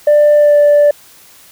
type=tone with pitch glide; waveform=sine; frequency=592 to 585.2 Hz; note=D5 to D5; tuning=+14 to -6 cents; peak=-3 dBFS; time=0.07-0.91 s; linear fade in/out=5 ms; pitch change=-20 cents; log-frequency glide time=0.36-0.57 s; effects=tanh soft clip ceiling -3 dBFS + white hiss -42 dBFS RMS until 1.51 s